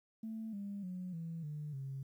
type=tone with pitch steps; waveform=sine; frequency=221.7 / 201 / 182.17 / 165.13 / 149.69 / 135.69 Hz; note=A3 / G3 / F#3 / E3 / D3 / C#3; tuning=+13 / +44 / -27 / +3 / +33 / -37 cents; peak=-39 dBFS; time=0.23-2.03 s; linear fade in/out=5 ms; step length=300 ms; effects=tanh soft clip ceiling -35 dBFS + 12-bit